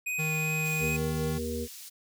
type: tone with vibrato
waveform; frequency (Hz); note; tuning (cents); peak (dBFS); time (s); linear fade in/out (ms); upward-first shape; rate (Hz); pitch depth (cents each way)
square; 2489; D#7; 0; -30; 0.06-0.97; 10; triangle; 2.6; 11
type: tone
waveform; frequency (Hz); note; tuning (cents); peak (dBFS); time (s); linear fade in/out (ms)
square; 156.4; D#3; +9; -31; 0.18-1.39; 20
type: high-pass noise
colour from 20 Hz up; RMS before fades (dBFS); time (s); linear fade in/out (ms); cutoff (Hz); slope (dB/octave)
pink; -45; 0.64-1.9; 20; 4500; 12
type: harmonic tone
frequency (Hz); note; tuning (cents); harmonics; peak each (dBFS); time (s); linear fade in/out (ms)
79; D#2; +27; 1 / 3 / 5 / 6; -36 / -35 / -39 / -35; 0.79-1.68; 50
effects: none